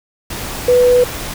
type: tone in noise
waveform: sine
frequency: 493.9 Hz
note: B4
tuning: in tune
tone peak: -7 dBFS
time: 0.68-1.04 s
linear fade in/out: 5 ms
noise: pink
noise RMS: -25 dBFS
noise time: 0.3-1.34 s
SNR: +15 dB
effects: none